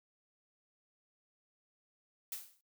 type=noise with exponential decay; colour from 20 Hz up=blue; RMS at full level=-38 dBFS; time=2.32-2.61 s; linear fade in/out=2 ms; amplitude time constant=62 ms; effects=noise-tail reverb RT60 0.2 s tail -23 dB re dry